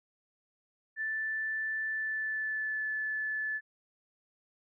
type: tone with pitch glide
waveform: sine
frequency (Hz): 1760 to 1735.8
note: A6 to A6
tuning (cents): 0 to -24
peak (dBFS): -31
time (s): 0.96-3.61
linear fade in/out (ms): 50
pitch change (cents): -24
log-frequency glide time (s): 1.88-2.87
effects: none